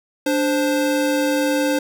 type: tone pair together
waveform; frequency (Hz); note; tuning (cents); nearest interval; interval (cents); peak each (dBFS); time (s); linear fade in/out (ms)
square; 293.1 / 523.3; D4 / C5; -3 / 0; minor seventh; 1003; -20 / -21; 0.26-1.79; 5
effects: none